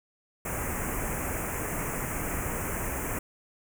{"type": "band-stop noise", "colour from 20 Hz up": "pink", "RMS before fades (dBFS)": -32, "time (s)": [0.45, 3.19], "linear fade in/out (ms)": 5, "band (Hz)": [2500, 6600], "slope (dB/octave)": 48, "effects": []}